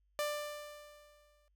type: tone with exponential decay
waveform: sawtooth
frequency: 592 Hz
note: D5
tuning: 14 cents sharp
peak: -28 dBFS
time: 0.19-1.48 s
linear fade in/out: 0 ms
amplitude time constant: 280 ms
effects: added 50 Hz sine -70 dBFS peak until 1.55 s